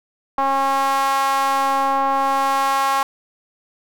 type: ring-modulated tone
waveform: square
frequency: 136.1 Hz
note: C#3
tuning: 31 cents flat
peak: -14 dBFS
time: 0.38-3.03 s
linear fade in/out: 2 ms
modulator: 953 Hz
effects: none